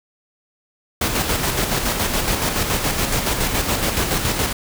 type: noise with tremolo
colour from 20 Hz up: pink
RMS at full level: -19 dBFS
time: 1.01-4.53 s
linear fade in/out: 5 ms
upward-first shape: square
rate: 7.1 Hz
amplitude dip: 40%
effects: none